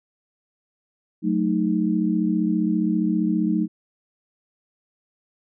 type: chord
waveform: sine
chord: D# diminished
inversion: first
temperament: equal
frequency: 185 / 220 / 311.1 Hz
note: F#3 / A3 / D#4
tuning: 0 / 0 / 0 cents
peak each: -23 dBFS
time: 1.22-3.68 s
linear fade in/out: 50 ms
effects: none